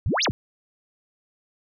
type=exponential two-way sweep; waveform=sine; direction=up then down; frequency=69.3 to 6760 to 69.3 Hz; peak=-20 dBFS; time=0.06-0.31 s; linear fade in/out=0 ms; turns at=0.24 s; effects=none